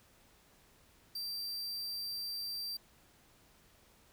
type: tone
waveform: 45% pulse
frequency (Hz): 4699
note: D8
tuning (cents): 0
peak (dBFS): -37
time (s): 1.15-2.77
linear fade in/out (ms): 5
effects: pink hiss -65 dBFS RMS until 4.12 s